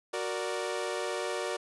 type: chord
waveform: sawtooth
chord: Gb augmented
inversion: none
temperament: equal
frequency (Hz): 370 / 466.2 / 587.3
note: Gb4 / Bb4 / D5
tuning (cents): 0 / 0 / 0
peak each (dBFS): -32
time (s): 0.13-1.57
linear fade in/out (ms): 10
effects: resampled to 24000 Hz